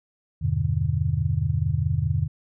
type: chord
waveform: sine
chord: E minor seventh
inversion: none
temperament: just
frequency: 82.41 / 98.89 / 123.61 / 148.33 Hz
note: E2 / G2 / B2 / D3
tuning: 0 / +16 / +2 / +18 cents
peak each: -27 / -26 / -26 / -26 dBFS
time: 0.41-2.28 s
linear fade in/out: 20 ms
effects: none